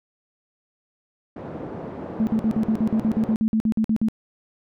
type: band-pass noise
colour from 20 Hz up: pink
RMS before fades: -34 dBFS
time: 1.36-3.35 s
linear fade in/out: 5 ms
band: 180 to 630 Hz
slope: 12 dB/octave
type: tone bursts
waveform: sine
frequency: 220 Hz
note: A3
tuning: in tune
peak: -17 dBFS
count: 16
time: 2.2-4.085 s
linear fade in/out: 0 ms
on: 70 ms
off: 51 ms
effects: none